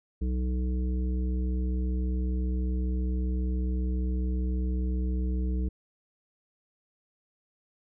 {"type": "harmonic tone", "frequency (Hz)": 62.6, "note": "B1", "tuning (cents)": 24, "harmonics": [1, 3, 5, 7], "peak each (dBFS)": [-26, -35, -39, -44], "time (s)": [0.21, 5.69], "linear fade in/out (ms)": 10, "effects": []}